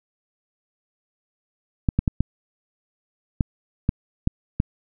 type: clicks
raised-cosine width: 5 ms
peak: -6 dBFS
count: 8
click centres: 1.888 / 1.99 / 2.078 / 2.206 / 3.408 / 3.891 / 4.274 / 4.601 s
effects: none